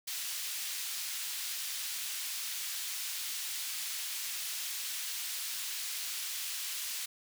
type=high-pass noise; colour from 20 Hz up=pink; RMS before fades=-38 dBFS; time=0.07-7.06 s; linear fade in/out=10 ms; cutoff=3000 Hz; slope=12 dB/octave; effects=none